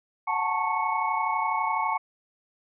sine tone cluster, 738 / 872 / 904 / 1101 / 2210 Hz, F#5 / A5 / A5 / C#6 / C#7, -5 / -16 / +47 / -12 / -6 cents, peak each -33 / -29 / -30 / -28 / -34 dBFS, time 0.27-1.98 s, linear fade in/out 10 ms, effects none

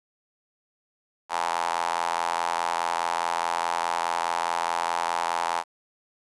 sawtooth tone with high-pass filter, 84.8 Hz, E2, 50 cents sharp, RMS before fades -27 dBFS, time 1.29-5.64 s, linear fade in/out 50 ms, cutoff 880 Hz, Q 4.5, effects resampled to 24000 Hz + 9-bit

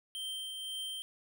square tone with tremolo, 3136 Hz, G7, in tune, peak -37 dBFS, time 0.15-1.02 s, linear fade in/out 0 ms, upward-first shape triangle, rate 1.9 Hz, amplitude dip 35%, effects none

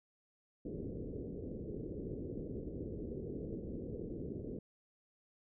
white low-pass noise, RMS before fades -43 dBFS, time 0.65-4.59 s, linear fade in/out 5 ms, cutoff 470 Hz, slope 48 dB/octave, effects none

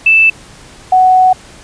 sine tone pair in turn, 2642 / 743.2 Hz, E7 / F#5, +3 / +7 cents, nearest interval octave + minor seventh, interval 2196 cents, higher first, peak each -4 dBFS, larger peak neither, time 0.06-0.3 / 0.92-1.33 s, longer second, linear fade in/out 5 ms, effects pink hiss -37 dBFS RMS until 1.63 s + resampled to 22050 Hz

